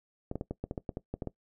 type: clicks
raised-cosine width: 2 ms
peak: -21 dBFS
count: 12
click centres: 0.314 / 0.356 / 0.411 / 0.51 / 0.64 / 0.711 / 0.778 / 0.892 / 0.971 / 1.14 / 1.222 / 1.273 s
effects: noise-tail reverb RT60 0.1 s tail -19 dB re dry